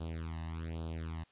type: tone with flanger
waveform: sawtooth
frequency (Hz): 81.5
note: E2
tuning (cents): -19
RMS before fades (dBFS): -40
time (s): 0-1.24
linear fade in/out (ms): 10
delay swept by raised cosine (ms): 0.24 to 1.08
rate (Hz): 1.2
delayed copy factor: +1
effects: white hiss -68 dBFS RMS until 1.31 s + resampled to 8000 Hz